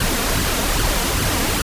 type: noise with flanger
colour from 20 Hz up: pink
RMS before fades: -19 dBFS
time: 0-1.62 s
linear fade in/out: 5 ms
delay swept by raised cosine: 0.64 to 4.34 ms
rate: 2.5 Hz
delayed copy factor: +0.55
effects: resampled to 32000 Hz